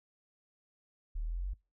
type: linear sweep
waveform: sine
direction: up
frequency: 36.71 to 49 Hz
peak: -33 dBFS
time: 1.15-1.54 s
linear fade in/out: 10 ms
effects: noise-tail reverb RT60 0.3 s tail -26 dB re dry